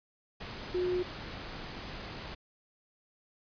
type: tone in noise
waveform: sine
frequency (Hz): 361.1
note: F#4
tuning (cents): -42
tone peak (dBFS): -28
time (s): 0.74-1.03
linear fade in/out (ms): 10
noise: pink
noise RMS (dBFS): -42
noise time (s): 0.4-2.35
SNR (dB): +11
effects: resampled to 11025 Hz